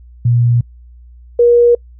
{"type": "tone pair in turn", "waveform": "sine", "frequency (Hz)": [119.7, 477.4], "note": ["A#2", "A#4"], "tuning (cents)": [46, 41], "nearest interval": "2 octaves", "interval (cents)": 2395, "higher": "second", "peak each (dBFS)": [-8, -5], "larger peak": "second", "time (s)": [[0.25, 0.61], [1.39, 1.75]], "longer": "neither", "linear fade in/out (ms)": 5, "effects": ["noise-tail reverb RT60 0.1 s tail -26 dB re dry", "added 60 Hz sine -36 dBFS peak until 1.99 s"]}